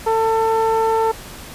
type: tone with low-pass filter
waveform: sawtooth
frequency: 447 Hz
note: A4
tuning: 27 cents sharp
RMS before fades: -17 dBFS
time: 0.06-1.12 s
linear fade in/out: 10 ms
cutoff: 990 Hz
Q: 2.3
effects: pink hiss -36 dBFS RMS until 1.54 s + resampled to 32000 Hz